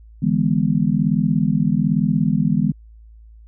sine chord, E dominant seventh, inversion third, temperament just, 148.33 / 164.81 / 206 / 247.2 Hz, D3 / E3 / G#3 / B3, +18 / 0 / -14 / +2 cents, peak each -22 / -20 / -19 / -22 dBFS, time 0.22-2.72 s, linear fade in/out 10 ms, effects added 55 Hz sine -41 dBFS peak until 3.47 s

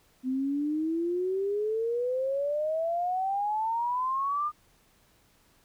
sine exponential sweep, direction up, 253.2 to 1222 Hz, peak -26 dBFS, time 0.23-4.52 s, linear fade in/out 50 ms, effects pink hiss -64 dBFS RMS until 5.64 s

